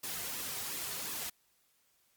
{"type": "noise with flanger", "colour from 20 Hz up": "white", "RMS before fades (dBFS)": -39, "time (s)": [0.03, 1.3], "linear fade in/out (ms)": 10, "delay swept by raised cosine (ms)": [1.3, 3.7], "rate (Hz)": 2.8, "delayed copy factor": -0.6, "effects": ["white hiss -72 dBFS RMS until 2.16 s", "Opus 48 kbps"]}